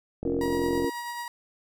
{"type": "click train", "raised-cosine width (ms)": 2, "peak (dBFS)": -20, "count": 28, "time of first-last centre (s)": [0.23, 0.845], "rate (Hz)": 43.9}
{"type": "chord", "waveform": "sine", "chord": "Bb minor", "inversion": "first", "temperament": "just", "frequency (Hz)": [279.7, 349.6, 466.2], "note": ["Db4", "F4", "Bb4"], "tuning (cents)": [16, 2, 0], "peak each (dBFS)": -29, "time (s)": [0.25, 0.9], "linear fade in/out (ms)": 10}
{"type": "tone with tremolo", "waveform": "30% pulse", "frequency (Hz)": 955, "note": "A#5", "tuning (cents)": 42, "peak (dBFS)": -29, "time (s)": [0.41, 1.28], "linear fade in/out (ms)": 2, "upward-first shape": "sine", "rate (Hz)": 9.2, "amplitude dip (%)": 30}
{"effects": []}